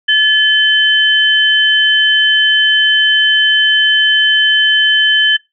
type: tone pair together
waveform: sine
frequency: 1723 / 3070 Hz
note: A6 / G7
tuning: -37 / -37 cents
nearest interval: minor seventh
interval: 1000 cents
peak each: -10 dBFS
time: 0.08-5.37 s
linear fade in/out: 10 ms
effects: noise-tail reverb RT60 0.2 s tail -22 dB re dry